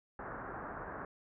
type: low-pass noise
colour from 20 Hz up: white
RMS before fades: -44 dBFS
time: 0.19-1.05 s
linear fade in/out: 2 ms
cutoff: 1600 Hz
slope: 48 dB/octave
effects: none